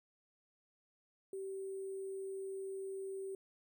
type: tone with sample-and-hold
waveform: sine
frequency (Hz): 386.4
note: G4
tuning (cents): -25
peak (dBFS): -40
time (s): 1.33-3.35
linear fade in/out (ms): 2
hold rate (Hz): 8820
effects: none